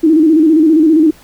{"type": "tone with vibrato", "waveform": "sine", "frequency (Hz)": 315.3, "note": "D#4", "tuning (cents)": 23, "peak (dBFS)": -5, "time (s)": [0.03, 1.11], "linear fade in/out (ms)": 10, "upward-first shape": "square", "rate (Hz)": 15, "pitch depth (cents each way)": 71, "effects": ["pink hiss -43 dBFS RMS until 1.23 s"]}